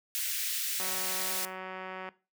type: high-pass noise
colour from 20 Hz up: white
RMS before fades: -33 dBFS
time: 0.15-1.45 s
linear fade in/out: 0 ms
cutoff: 1800 Hz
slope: 24 dB/octave
type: click train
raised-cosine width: 0.5 ms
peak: -25 dBFS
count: 242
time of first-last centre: 0.8-2.089 s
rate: 187 Hz
effects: noise-tail reverb RT60 0.3 s tail -18 dB re dry + high-pass 200 Hz 12 dB/octave